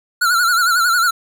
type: tone with vibrato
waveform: square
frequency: 1404 Hz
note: F6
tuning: 9 cents sharp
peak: -13 dBFS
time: 0.21-1.11 s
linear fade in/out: 10 ms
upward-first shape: sine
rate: 11 Hz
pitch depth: 88 cents each way
effects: none